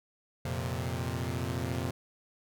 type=chord; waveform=sawtooth; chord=F suspended fourth; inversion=none; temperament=equal; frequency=87.31 / 116.54 / 130.81 Hz; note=F2 / Bb2 / C3; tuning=0 / 0 / 0 cents; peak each=-32 dBFS; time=0.45-1.91 s; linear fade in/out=5 ms; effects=none